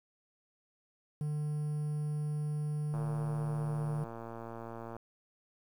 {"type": "tone", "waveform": "triangle", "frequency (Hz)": 150, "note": "D3", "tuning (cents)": 37, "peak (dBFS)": -30, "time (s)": [1.21, 4.04], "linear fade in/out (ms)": 2}
{"type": "click train", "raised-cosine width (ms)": 1, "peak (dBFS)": -30, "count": 234, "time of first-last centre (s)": [2.94, 4.966], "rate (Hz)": 115}
{"effects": ["10-bit"]}